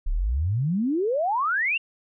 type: exponential sweep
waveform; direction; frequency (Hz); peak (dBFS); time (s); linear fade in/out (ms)
sine; up; 30.91 to 2847; -21; 0.06-1.78; 10
effects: none